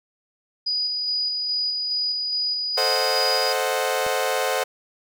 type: tone with tremolo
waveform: sine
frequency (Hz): 4929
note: D#8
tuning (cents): -17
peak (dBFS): -21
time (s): 0.66-3.53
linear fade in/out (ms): 10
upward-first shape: square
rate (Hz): 2.4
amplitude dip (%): 25
type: chord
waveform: sawtooth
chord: A diminished seventh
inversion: none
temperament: equal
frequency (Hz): 440 / 523.3 / 622.3 / 740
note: A4 / C5 / Eb5 / Gb5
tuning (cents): 0 / 0 / 0 / 0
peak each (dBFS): -24 / -21 / -25 / -23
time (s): 2.77-4.64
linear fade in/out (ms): 10
type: click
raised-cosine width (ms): 3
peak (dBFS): -26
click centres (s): 4.065
effects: none